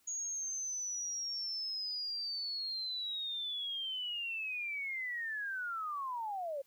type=linear sweep; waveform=sine; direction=down; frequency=6700 to 532 Hz; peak=-36 dBFS; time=0.07-6.62 s; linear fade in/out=10 ms; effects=white hiss -71 dBFS RMS until 6.66 s